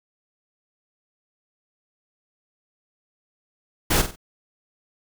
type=noise with echo; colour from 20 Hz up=pink; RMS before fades=-19 dBFS; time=3.9-4.02 s; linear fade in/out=10 ms; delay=47 ms; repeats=3; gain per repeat=-9 dB; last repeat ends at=4.161 s; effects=none